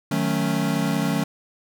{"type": "chord", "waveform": "square", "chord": "D# half-diminished seventh", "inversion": "none", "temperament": "equal with one note detuned", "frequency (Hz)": [154.58, 185, 220, 277.2], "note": ["D#3", "F#3", "A3", "C#4"], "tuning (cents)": [-11, 0, 0, 0], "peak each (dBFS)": -27, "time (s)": [0.11, 1.24], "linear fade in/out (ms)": 5, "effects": []}